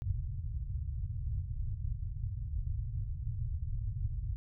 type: low-pass noise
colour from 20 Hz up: white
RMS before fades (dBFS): -36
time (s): 0.02-4.36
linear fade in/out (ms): 0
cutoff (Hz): 120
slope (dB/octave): 48
effects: none